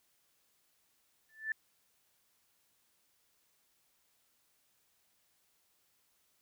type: tone with exponential growth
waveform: sine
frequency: 1760 Hz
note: A6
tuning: in tune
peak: -29 dBFS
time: 1.29-1.52 s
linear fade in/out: 2 ms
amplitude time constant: 49 ms
effects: white hiss -74 dBFS RMS until 6.41 s